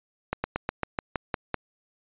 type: slowing click train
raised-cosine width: 0.5 ms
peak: -11 dBFS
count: 9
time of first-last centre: 0.33-1.543 s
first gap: 110 ms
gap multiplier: 1.09
effects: resampled to 8000 Hz